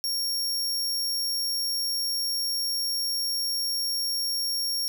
sawtooth tone, 5540 Hz, F8, 15 cents flat, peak -23 dBFS, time 0.04-4.88 s, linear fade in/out 0 ms, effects none

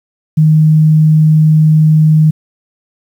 sine tone, 155.56 Hz, D#3, in tune, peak -4 dBFS, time 0.37-2.31 s, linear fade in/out 10 ms, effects 7-bit

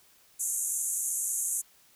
pink band-pass noise, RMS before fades -31 dBFS, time 0.39-1.62 s, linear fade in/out 20 ms, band 6500 to 12000 Hz, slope 96 dB/octave, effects white hiss -61 dBFS RMS until 1.95 s

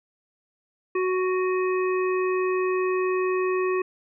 harmonic tone with a mistuned harmonic, 370.4 Hz, F#4, 2 cents sharp, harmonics 1 / 3 / 5 / 7, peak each -22 / -30 / -36 / -35 dBFS, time 0.95-3.82 s, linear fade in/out 5 ms, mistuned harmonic 7, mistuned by -44 cents, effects none

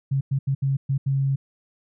sine tone bursts at uneven times, 136.5 Hz, C#3, 26 cents flat, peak -19 dBFS, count 6, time 0.11-0.21 / 0.31-0.39 / 0.47-0.55 / 0.62-0.77 / 0.89-0.98 / 1.06-1.36 s, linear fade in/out 10 ms, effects none

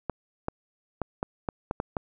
clicks, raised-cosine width 1 ms, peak -14 dBFS, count 8, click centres 0.097 / 0.484 / 1.017 / 1.229 / 1.488 / 1.711 / 1.801 / 1.968 s, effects none

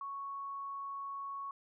sine tone, 1108.7 Hz, C#6, in tune, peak -39 dBFS, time 0.01-1.51 s, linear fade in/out 2 ms, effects none

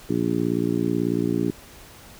harmonic tone, 58.2 Hz, A#1, 2 cents flat, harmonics 2 / 3 / 4 / 5 / 6 / 7, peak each -31 / -27 / -28 / -25 / -27 / -30 dBFS, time 0.09-1.51 s, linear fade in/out 10 ms, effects pink hiss -46 dBFS RMS until 2.19 s

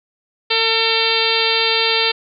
harmonic tone with a mistuned harmonic, 451 Hz, A4, 43 cents sharp, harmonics 1 / 2 / 3 / 4 / 5 / 6 / 7 / 8 / 9 / 10, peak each -22 / -25 / -27 / -27 / -24 / -22 / -23 / -22 / -22 / -23 dBFS, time 0.5-2.12 s, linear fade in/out 10 ms, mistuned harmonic 10, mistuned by +45 cents, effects none

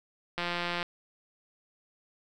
click train, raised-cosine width 0.3 ms, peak -16 dBFS, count 79, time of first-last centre 0.38-0.828 s, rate 174 Hz, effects none

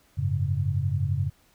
sine chord, F# suspended second, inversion none, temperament just, 92.5 / 104.06 / 138.75 Hz, F#2 / G#2 / C#3, 0 / +4 / +2 cents, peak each -27 / -28 / -27 dBFS, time 0.17-1.3 s, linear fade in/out 20 ms, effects pink hiss -62 dBFS RMS until 1.54 s

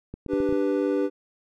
clicks, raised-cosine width 3 ms, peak -22 dBFS, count 6, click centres 0.14 / 0.263 / 0.335 / 0.403 / 0.491 / 0.526 s
triangle chord, G major, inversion second, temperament equal, 293.7 / 392 / 493.9 Hz, D4 / G4 / B4, 0 / 0 / 0 cents, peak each -23 / -24 / -25 dBFS, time 0.28-1.1 s, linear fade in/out 50 ms
effects none

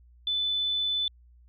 sine tone, 3503 Hz, A7, 8 cents flat, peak -25 dBFS, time 0.27-1.08 s, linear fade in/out 2 ms, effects added 60 Hz sine -53 dBFS peak until 1.48 s

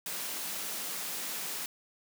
white high-pass noise, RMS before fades -37 dBFS, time 0.06-1.66 s, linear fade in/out 2 ms, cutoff 150 Hz, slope 96 dB/octave, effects none

